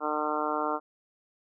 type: harmonic tone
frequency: 151.4 Hz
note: D#3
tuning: 47 cents flat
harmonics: 2 / 3 / 4 / 5 / 6 / 7 / 8 / 9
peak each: -35 / -35 / -35 / -35 / -35 / -35 / -35 / -35 dBFS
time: 0-0.8 s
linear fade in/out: 50 ms
effects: none